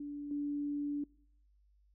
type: tone with level steps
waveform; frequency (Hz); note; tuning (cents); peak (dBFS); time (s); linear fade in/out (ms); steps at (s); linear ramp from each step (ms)
sine; 289.6; D4; -24; -39 / -33; 0-1.04; 5; 0.31; 2
effects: noise-tail reverb RT60 0.7 s tail -25 dB re dry + added 50 Hz sine -65 dBFS peak until 1.94 s